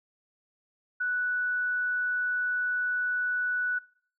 sine tone, 1480 Hz, F#6, in tune, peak -26 dBFS, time 1-3.79 s, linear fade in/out 10 ms, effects noise-tail reverb RT60 0.6 s tail -24 dB re dry

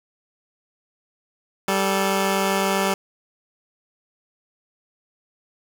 10% pulse tone pair together, 194.6 / 436.9 Hz, G3 / A4, -12 / -12 cents, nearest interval octave + major second, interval 1400 cents, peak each -12 / -17 dBFS, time 1.68-2.94 s, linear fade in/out 2 ms, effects 8-bit

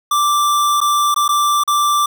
square tone with dropouts, 1174.7 Hz, D6, in tune, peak -13 dBFS, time 0.11-2.06 s, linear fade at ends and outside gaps 5 ms, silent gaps 0.805-0.813 / 1.144-1.161 / 1.28-1.289 / 1.637-1.676 s, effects none

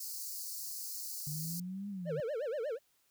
white high-pass noise, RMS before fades -42 dBFS, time 0-1.6 s, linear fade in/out 5 ms, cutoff 4300 Hz, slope 96 dB/octave
sine exponential two-way sweep, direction up then down, 146.83 to 205.7 to 146.83 Hz, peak -38 dBFS, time 1.27-2.2 s, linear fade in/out 0 ms, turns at 1.89 s
triangle tone with vibrato, 519 Hz, C5, 14 cents flat, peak -32 dBFS, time 2.05-2.79 s, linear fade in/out 50 ms, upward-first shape sine, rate 8.4 Hz, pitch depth 290 cents each way
effects white hiss -73 dBFS RMS until 3.1 s

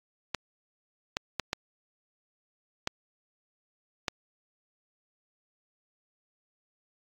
clicks, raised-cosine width 0.2 ms, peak -11 dBFS, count 6, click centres 0.347 / 1.169 / 1.397 / 1.531 / 2.874 / 4.082 s, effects AAC 48 kbps

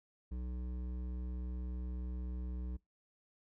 triangle tone with hard clipping, 61.74 Hz, B1, in tune, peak -40 dBFS, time 0.31-2.77 s, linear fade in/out 10 ms, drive 15 dB, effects noise-tail reverb RT60 0.2 s tail -25 dB re dry

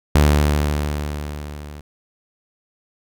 sawtooth tone with level ramp, 73.9 Hz, D2, 11 cents sharp, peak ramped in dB -6 to -30 dBFS, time 0.15-1.81 s, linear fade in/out 5 ms, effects none

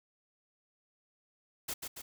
white noise with echo, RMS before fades -37 dBFS, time 1.68-1.74 s, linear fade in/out 10 ms, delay 140 ms, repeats 2, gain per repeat -4 dB, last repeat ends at 2.02 s, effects none

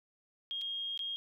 sine tone with dropouts, 3245 Hz, G#7, 41 cents flat, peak -35 dBFS, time 0.51-1.16 s, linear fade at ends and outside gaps 0 ms, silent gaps 0.613-0.617 / 0.976-0.992 s, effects 12-bit

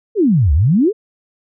sine exponential two-way sweep, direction down then up, 470 to 66.6 to 470 Hz, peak -9 dBFS, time 0.15-0.93 s, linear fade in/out 50 ms, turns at 0.53 s, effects none

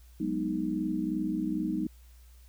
sine chord, G# minor seventh, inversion third, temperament equal, 185 / 207.7 / 246.9 / 311.1 Hz, F#3 / G#3 / B3 / D#4, 0 / 0 / 0 / 0 cents, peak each -35 / -35 / -35 / -31 dBFS, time 0.2-1.87 s, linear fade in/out 5 ms, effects added 60 Hz sine -51 dBFS peak until 2.48 s + white hiss -64 dBFS RMS until 2.48 s

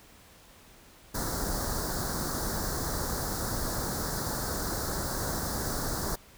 pink band-stop noise, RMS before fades -32 dBFS, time 1.14-6.16 s, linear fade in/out 10 ms, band 1700 to 4200 Hz, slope 48 dB/octave, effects pink hiss -55 dBFS RMS until 6.37 s

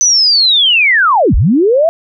sine linear two-way sweep, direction down then up, 6110 to 33.51 to 684 Hz, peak -6 dBFS, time 0.01-1.89 s, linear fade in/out 0 ms, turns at 1.35 s, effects none

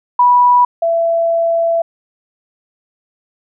sine tone pair in turn, 980 / 668.9 Hz, B5 / E5, -14 / +25 cents, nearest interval perfect fifth, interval 661 cents, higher first, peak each -6 / -11 dBFS, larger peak first, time 0.19-0.65 / 0.82-1.82 s, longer second, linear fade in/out 5 ms, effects none

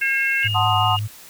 harmonic tone, 539 Hz, C#5, 49 cents flat, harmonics 3 / 4 / 5, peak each -21 / -22 / -23 dBFS, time 0.01-0.48 s, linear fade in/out 10 ms
sine tone, 2845 Hz, F7, 31 cents sharp, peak -23 dBFS, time 0.43-0.99 s, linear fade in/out 0 ms
sine tone with vibrato, 104.7 Hz, G#2, 15 cents sharp, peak -22 dBFS, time 0.44-1.08 s, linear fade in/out 20 ms, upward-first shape sine, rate 5.3 Hz, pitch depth 43 cents each way
sine chord, F# diminished seventh, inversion none, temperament equal, 740 / 880 / 1046.5 / 1244.5 Hz, F#5 / A5 / C6 / Eb6, 0 / 0 / 0 / 0 cents, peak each -21 / -23 / -23 / -22 dBFS, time 0.54-0.97 s, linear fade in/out 20 ms
effects white hiss -43 dBFS RMS until 1.29 s

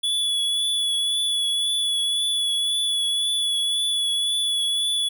square tone with vibrato, 3416 Hz, G#7, 48 cents sharp, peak -21 dBFS, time 0.03-5.09 s, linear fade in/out 10 ms, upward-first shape triangle, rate 1.9 Hz, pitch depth 23 cents each way, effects none

